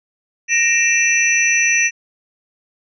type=tone cluster; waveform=sine; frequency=1861 / 2363 / 2674 / 5930 Hz; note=A#6 / D7 / E7 / F#8; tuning=-3 / +10 / +24 / +3 cents; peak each=-18 dBFS; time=0.48-1.91 s; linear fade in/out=50 ms; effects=none